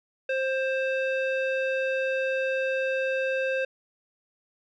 square tone with low-pass filter, 528 Hz, C5, 16 cents sharp, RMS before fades -27 dBFS, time 0.29-3.65 s, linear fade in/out 5 ms, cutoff 2400 Hz, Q 2.6, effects none

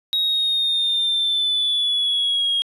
triangle linear sweep, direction down, 3794 to 3259 Hz, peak -15 dBFS, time 0.13-2.62 s, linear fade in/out 0 ms, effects tanh soft clip ceiling -14 dBFS + resampled to 32000 Hz

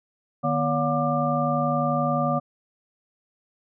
sine tone cluster, 151.6 / 243 / 569 / 717 / 1189 Hz, D#3 / B3 / C#5 / F5 / D6, -45 / -28 / +45 / +45 / +21 cents, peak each -27 dBFS, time 0.43-2.4 s, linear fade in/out 20 ms, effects none

